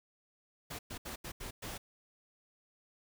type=noise bursts at uneven times; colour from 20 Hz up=pink; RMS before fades=-43 dBFS; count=6; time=0.7-0.79 / 0.9-0.98 / 1.05-1.16 / 1.24-1.32 / 1.4-1.51 / 1.62-1.78 s; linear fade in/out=10 ms; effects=none